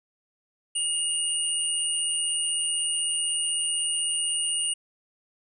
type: tone pair together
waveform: sine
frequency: 2858 / 9082 Hz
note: F7 / C#9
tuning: +39 / +41 cents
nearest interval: octave + minor sixth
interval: 2002 cents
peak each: -28 / -26 dBFS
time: 0.75-4.74 s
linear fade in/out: 10 ms
effects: none